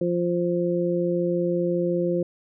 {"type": "harmonic tone", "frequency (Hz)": 174.61, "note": "F3", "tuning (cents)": 0, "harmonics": [1, 2, 3], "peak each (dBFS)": [-26, -24, -26], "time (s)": [0.01, 2.23], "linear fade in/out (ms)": 5, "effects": []}